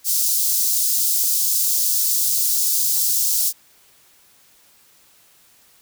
white high-pass noise, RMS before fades -19 dBFS, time 0.04-3.53 s, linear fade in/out 50 ms, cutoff 4800 Hz, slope 24 dB/octave, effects white hiss -54 dBFS RMS until 5.81 s

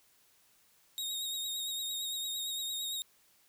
sawtooth tone with vibrato, 3749 Hz, A#7, 9 cents sharp, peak -32 dBFS, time 0.98-3.02 s, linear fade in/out 0 ms, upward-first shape triangle, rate 8.8 Hz, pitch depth 40 cents each way, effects white hiss -67 dBFS RMS until 3.48 s

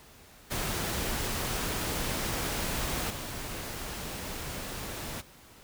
pink noise with level steps, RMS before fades -32 / -38 dBFS, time 0.5-5.22 s, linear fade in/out 20 ms, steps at 3.1 s, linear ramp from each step 5 ms, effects pink hiss -54 dBFS RMS until 5.63 s

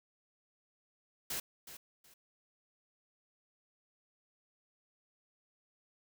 white noise with echo, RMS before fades -38 dBFS, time 1.3-1.4 s, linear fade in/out 5 ms, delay 370 ms, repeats 2, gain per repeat -12 dB, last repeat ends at 2.14 s, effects none

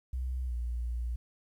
sine tone with pitch glide, 63.4 to 59.5 Hz, B1 to A#1, +46 to +36 cents, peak -31 dBFS, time 0.13-1.16 s, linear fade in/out 5 ms, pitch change -110 cents, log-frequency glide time 0.46-0.53 s, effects 11-bit

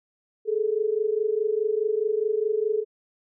sine tone pair together, 416.7 / 441.5 Hz, G#4 / A4, +6 / +6 cents, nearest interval minor second, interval 100 cents, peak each -25 / -24 dBFS, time 0.45-2.85 s, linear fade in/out 50 ms, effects none

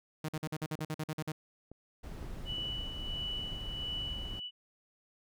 sawtooth tone bursts, 155.56 Hz, D#3, in tune, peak -30 dBFS, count 12, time 0.24-1.32 s, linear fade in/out 5 ms, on 46 ms, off 48 ms
clicks, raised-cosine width 2 ms, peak -35 dBFS, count 8, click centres 0.366 / 0.473 / 0.641 / 0.791 / 1.716 / 2.228 / 2.583 / 2.655 s
brown noise, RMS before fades -42 dBFS, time 2.03-4.4 s, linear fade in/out 10 ms
sine tone with tremolo, 2960 Hz, F#7, in tune, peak -35 dBFS, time 2.45-4.51 s, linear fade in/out 50 ms, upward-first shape sine, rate 1.5 Hz, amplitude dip 55%
effects none

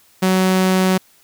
sawtooth tone, 186.9 Hz, F#3, 18 cents sharp, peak -9 dBFS, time 0.22-0.98 s, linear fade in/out 10 ms, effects white hiss -53 dBFS RMS until 1.23 s

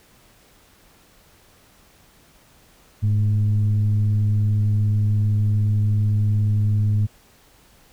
sine tone with frequency modulation, 104.2 Hz, G#2, 6 cents sharp, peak -15 dBFS, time 3.02-7.07 s, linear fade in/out 20 ms, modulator 111 Hz, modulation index 0.35, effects tanh soft clip ceiling -11 dBFS + pink hiss -54 dBFS RMS until 7.92 s

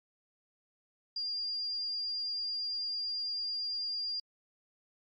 sine tone, 4803 Hz, D8, 38 cents sharp, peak -33 dBFS, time 1.16-4.2 s, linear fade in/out 5 ms, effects AAC 64 kbps

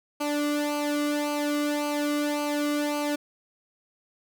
sawtooth tone with flanger, 293.7 Hz, D4, in tune, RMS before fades -27 dBFS, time 0.2-3.16 s, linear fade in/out 10 ms, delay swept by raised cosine 0.55 to 1.22 ms, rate 1.8 Hz, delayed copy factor -0.75, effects none

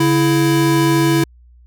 square tone pair together, 141.6 / 330.8 Hz, C#3 / E4, +37 / +6 cents, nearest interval octave + minor third, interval 1469 cents, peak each -17 / -14 dBFS, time 0-1.24 s, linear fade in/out 5 ms, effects added 60 Hz sine -43 dBFS peak until 1.66 s

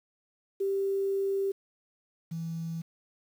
sine tone pair in turn, 392 / 164.82 Hz, G4 / E3, 0 / 0 cents, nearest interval octave + minor third, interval 1500 cents, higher first, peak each -26 / -32 dBFS, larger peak first, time 0.6-1.52 / 2.31-2.82 s, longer first, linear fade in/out 10 ms, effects 9-bit

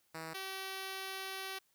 5% pulse tone pair in turn, 161.2 / 383.4 Hz, E3 / G4, -38 / -38 cents, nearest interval octave + minor third, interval 1500 cents, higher second, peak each -31 / -29 dBFS, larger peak second, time 0.14-0.34 / 0.34-1.59 s, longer second, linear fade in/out 10 ms, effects white hiss -74 dBFS RMS until 1.74 s

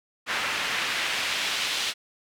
pink noise with band-pass filter sweep, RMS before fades -28 dBFS, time 0.26-1.94 s, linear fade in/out 50 ms, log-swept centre 1900 to 3500 Hz, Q 1.2, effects none

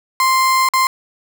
35% pulse tone with dropouts, 1046.5 Hz, C6, in tune, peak -10 dBFS, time 0.2-0.87 s, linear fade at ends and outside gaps 1 ms, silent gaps 0.688-0.736 s, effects none

